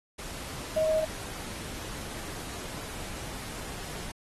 sine tone in noise, 630 Hz, D#5, 21 cents sharp, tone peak -23 dBFS, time 0.76-1.05 s, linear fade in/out 10 ms, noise pink, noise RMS -40 dBFS, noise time 0.18-4.12 s, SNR +14 dB, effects AAC 32 kbps

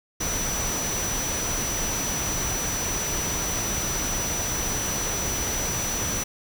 sine tone in noise, 5920 Hz, F#8, in tune, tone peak -28 dBFS, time 0.2-6.24 s, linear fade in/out 10 ms, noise pink, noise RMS -29 dBFS, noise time 0.2-6.24 s, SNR -2 dB, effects none

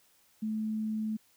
sine tone, 217.2 Hz, A3, 22 cents flat, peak -30 dBFS, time 0.42-1.17 s, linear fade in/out 10 ms, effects white hiss -66 dBFS RMS until 1.36 s

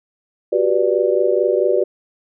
sine chord, G major seventh, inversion third, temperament just, 367.5 / 392 / 490 / 588 Hz, F#4 / G4 / B4 / D5, -12 / 0 / -14 / +2 cents, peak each -19 dBFS, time 0.52-1.84 s, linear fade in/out 10 ms, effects none

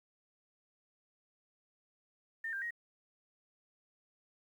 sine tone with pitch steps, 1813 / 1589 / 1882 Hz, A#6 / G6 / A#6, -49 / +23 / +16 cents, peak -36 dBFS, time 2.44-2.707 s, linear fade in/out 5 ms, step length 89 ms, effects 11-bit

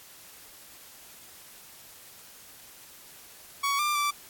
sawtooth tone with pitch steps, 1122 / 1190 / 1167 Hz, C#6 / D6 / D6, +21 / +22 / -11 cents, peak -21 dBFS, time 3.63-4.11 s, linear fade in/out 10 ms, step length 160 ms, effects white hiss -50 dBFS RMS until 4.29 s + AAC 64 kbps

